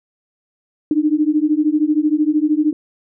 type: beating tone pair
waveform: sine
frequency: 297.4 / 310.4 Hz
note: D4 / D#4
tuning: +22 / -4 cents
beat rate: 13 Hz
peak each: -16 dBFS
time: 0.91-2.73 s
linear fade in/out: 2 ms
effects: none